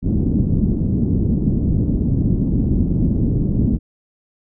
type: low-pass noise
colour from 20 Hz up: white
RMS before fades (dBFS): -17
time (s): 0.02-3.79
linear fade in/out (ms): 50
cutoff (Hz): 250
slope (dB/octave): 24
effects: none